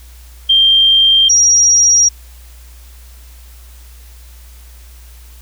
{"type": "tone pair in turn", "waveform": "sine", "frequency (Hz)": [3175, 5695], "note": ["G7", "F8"], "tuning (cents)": [21, 33], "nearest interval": "minor seventh", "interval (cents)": 1012, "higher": "second", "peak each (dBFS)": -6, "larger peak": "neither", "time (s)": [[0.49, 1.29], [1.29, 2.09]], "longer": "neither", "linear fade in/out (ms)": 10, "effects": ["added 60 Hz sine -35 dBFS peak until 5.41 s", "white hiss -45 dBFS RMS until 5.41 s"]}